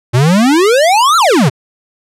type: exponential two-way sweep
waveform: square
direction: up then down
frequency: 115.1 to 1396.9 to 115.1 Hz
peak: -7 dBFS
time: 0.13-1.5 s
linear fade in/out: 20 ms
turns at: 1.17 s
effects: low-pass 10000 Hz 12 dB/octave